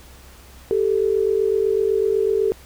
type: tone pair together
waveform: sine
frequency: 392 / 440 Hz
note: G4 / A4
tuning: 0 / 0 cents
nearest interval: major second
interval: 200 cents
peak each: -19 dBFS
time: 0.71-2.52 s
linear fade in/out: 0 ms
effects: added 65 Hz sine -45 dBFS peak until 2.65 s + pink hiss -47 dBFS RMS until 2.65 s